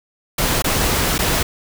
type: noise with dropouts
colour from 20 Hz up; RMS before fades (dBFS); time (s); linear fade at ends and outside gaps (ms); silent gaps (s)
pink; -18; 0.38-1.43; 5; 0.622-0.642 / 1.181-1.189
effects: none